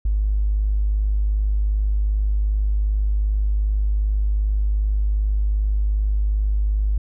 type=tone with tanh clipping; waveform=triangle; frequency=51.3 Hz; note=G#1; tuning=21 cents flat; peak=-16 dBFS; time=0.05-6.98 s; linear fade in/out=5 ms; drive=2 dB; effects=none